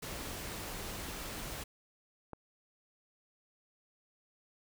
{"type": "noise", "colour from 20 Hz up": "pink", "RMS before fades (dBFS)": -42, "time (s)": [0.02, 1.64], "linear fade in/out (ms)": 10}
{"type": "click", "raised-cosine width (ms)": 1, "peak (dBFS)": -29, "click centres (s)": 2.333}
{"effects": []}